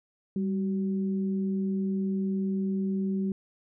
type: tone pair together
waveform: sine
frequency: 195.5 / 376.4 Hz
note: G3 / F#4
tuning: -4 / +30 cents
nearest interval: major seventh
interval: 1134 cents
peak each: -26 / -36 dBFS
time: 0.36-3.32 s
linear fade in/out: 2 ms
effects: none